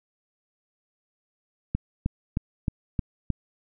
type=click train; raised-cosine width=5 ms; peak=-12 dBFS; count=6; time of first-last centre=1.75-3.303 s; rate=3.22 Hz; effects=none